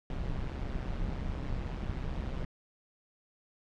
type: noise with amplitude modulation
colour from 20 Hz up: brown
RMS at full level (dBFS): -32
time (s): 0.1-2.45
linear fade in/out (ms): 2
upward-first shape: sine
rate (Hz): 132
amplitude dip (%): 70
effects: low-pass 4000 Hz 12 dB/octave